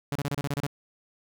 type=tone bursts; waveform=sawtooth; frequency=142.8 Hz; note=D3; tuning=48 cents flat; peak=-23 dBFS; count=9; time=0.12-0.666 s; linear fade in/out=0 ms; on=34 ms; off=30 ms; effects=none